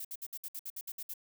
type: noise bursts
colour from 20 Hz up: violet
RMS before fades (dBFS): -41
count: 11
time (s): 0-1.138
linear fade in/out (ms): 5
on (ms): 48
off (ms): 61
effects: none